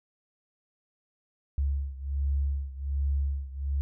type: beating tone pair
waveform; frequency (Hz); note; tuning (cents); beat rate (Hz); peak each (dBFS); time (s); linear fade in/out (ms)
sine; 69.2 / 70.5; C#2 / C#2; -2 / +30; 1.3; -28 / -31; 1.58-3.81; 0
effects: none